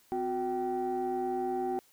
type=tone cluster; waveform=sine; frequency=254.7 / 365.4 / 773 Hz; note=C4 / F#4 / G5; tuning=-46 / -22 / -24 cents; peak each=-37 / -31 / -32 dBFS; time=0.12-1.79 s; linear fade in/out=0 ms; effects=tanh soft clip ceiling -24 dBFS + white hiss -64 dBFS RMS until 1.92 s